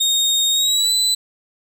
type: tone with pitch glide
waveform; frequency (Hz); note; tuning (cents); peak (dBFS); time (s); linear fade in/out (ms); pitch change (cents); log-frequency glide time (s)
30% pulse; 3711 to 4000; A#7 to B7; -9 to +21; -12; 0-1.15; 10; +130; 0.51-0.93
effects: none